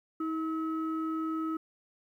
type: tone pair together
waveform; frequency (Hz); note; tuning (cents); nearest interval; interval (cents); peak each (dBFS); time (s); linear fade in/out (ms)
sine; 319.6 / 1288; D#4 / E6; +47 / -41; 2 octaves; 2412; -30 / -36; 0.2-1.57; 5
effects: tanh soft clip ceiling -24 dBFS + 11-bit